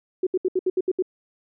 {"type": "tone bursts", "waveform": "sine", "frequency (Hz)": 370, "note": "F#4", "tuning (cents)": 0, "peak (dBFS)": -18, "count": 8, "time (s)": [0.23, 1.024], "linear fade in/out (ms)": 5, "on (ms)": 38, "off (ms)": 70, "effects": []}